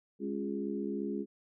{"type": "harmonic tone with a mistuned harmonic", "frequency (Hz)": 68.8, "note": "C#2", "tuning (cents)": -12, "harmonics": [3, 4, 5, 6], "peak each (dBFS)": [-37, -38, -39, -40], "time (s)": [0.19, 1.26], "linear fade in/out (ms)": 50, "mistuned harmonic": 5, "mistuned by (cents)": 30, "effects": []}